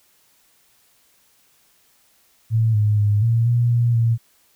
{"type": "tone with pitch steps", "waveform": "sine", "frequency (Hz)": [112.3, 105.4, 103.7, 115.4, 119.6, 118.9, 115.5], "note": ["A2", "G#2", "G#2", "A#2", "A#2", "A#2", "A#2"], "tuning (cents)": [36, 26, -2, -17, 45, 35, -16], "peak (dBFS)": -14, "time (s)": [2.5, 4.18], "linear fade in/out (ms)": 50, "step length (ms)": 240, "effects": ["white hiss -59 dBFS RMS until 4.55 s"]}